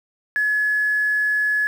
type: tone with quantisation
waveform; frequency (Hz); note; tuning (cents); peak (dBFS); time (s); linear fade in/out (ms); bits
sine; 1700; G#6; +40; -17; 0.36-1.67; 0; 7
effects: none